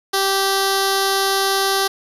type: tone with notch filter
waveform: 5% pulse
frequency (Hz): 389.8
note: G4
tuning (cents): -10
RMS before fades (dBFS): -18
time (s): 0.13-1.88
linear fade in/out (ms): 10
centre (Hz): 2400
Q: 1
effects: low-pass 11000 Hz 12 dB/octave + 7-bit